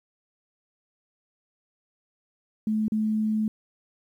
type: tone with dropouts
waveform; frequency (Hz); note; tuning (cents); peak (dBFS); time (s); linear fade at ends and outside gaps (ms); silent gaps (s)
sine; 216.2; A3; -30; -22; 2.67-3.48; 2; 2.882-2.92
effects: 10-bit